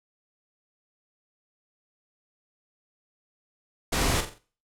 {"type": "noise with echo", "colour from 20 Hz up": "pink", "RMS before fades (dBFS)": -25, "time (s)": [3.92, 4.21], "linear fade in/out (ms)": 10, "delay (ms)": 44, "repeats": 4, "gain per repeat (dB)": -8, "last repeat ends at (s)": 4.386, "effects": ["noise-tail reverb RT60 0.4 s tail -18 dB re dry", "low-pass 11000 Hz 12 dB/octave"]}